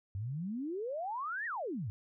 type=exponential two-way sweep; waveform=sine; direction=up then down; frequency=92.5 to 1923 to 92.5 Hz; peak=-35 dBFS; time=0.15-1.9 s; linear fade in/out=0 ms; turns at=1.46 s; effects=none